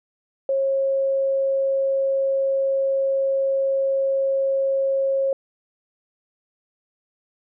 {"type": "tone", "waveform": "sine", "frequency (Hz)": 542, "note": "C#5", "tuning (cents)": -39, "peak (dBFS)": -18, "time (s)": [0.49, 5.33], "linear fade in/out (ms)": 2, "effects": []}